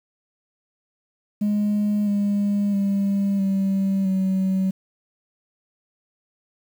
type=tone with pitch steps; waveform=sine; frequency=207.7 / 203.1 / 198.55 / 194.13 / 189.8 Hz; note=G#3 / G#3 / G3 / G3 / F#3; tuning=0 / -38 / +22 / -17 / +44 cents; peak=-16 dBFS; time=1.41-4.71 s; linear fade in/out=10 ms; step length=660 ms; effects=tanh soft clip ceiling -17 dBFS + 8-bit